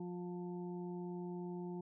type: harmonic tone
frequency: 177.1 Hz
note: F3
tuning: 24 cents sharp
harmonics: 1 / 2 / 4 / 5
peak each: -43 / -45 / -58 / -55 dBFS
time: 0-1.81 s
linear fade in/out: 5 ms
effects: none